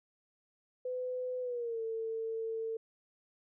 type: tone with pitch glide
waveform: sine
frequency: 504 to 449 Hz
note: B4 to A4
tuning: +35 to +35 cents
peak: -34 dBFS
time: 0.85-2.77 s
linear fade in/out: 5 ms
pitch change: -200 cents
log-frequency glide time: 1.41-1.81 s
effects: none